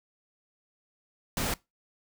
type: noise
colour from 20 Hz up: pink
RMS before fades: -30 dBFS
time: 1.37-1.54 s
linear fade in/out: 2 ms
effects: noise-tail reverb RT60 0.2 s tail -21 dB re dry